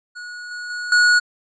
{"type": "tone with level steps", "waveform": "square", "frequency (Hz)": 1456, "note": "F#6", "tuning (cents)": -28, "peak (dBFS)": [-32, -29, -26, -12], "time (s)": [0.15, 1.2], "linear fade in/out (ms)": 20, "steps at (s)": [0.51, 0.7, 0.92], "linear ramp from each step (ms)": 2, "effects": ["resampled to 16000 Hz"]}